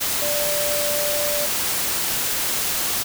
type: tone in noise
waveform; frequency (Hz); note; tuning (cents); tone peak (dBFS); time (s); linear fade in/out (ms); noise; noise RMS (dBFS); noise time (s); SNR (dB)
sine; 587.3; D5; 0; -24; 0.21-1.47; 20; white; -23; 0-3.04; -4
effects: none